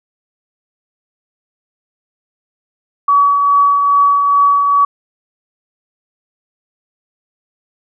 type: tone with tremolo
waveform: sine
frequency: 1136 Hz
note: C#6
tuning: 42 cents sharp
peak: -6 dBFS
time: 3.08-4.85 s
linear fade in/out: 5 ms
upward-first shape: triangle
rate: 2.4 Hz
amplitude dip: 40%
effects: none